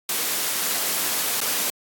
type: noise with dropouts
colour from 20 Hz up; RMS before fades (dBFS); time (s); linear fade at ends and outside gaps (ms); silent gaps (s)
white; -24; 0.09-1.7; 2; 1.405-1.413
effects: high-pass 200 Hz 12 dB/octave + AAC 64 kbps